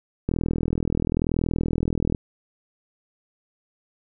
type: click train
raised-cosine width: 3 ms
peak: -10 dBFS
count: 77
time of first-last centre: 0.29-2.148 s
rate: 40.9 Hz
effects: none